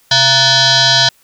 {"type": "tone with frequency modulation", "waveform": "sine", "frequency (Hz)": 130, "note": "C3", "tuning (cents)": -11, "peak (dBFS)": -7, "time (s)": [0.11, 1.09], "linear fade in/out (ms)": 5, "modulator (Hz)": 809, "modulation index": 6.2, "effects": ["white hiss -52 dBFS RMS until 1.23 s"]}